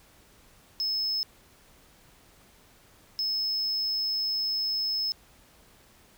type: tone bursts at uneven times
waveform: triangle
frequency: 5200 Hz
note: E8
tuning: 24 cents flat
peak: -25 dBFS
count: 2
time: 0.8-1.23 / 3.19-5.12 s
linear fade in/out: 0 ms
effects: pink hiss -58 dBFS RMS until 6.17 s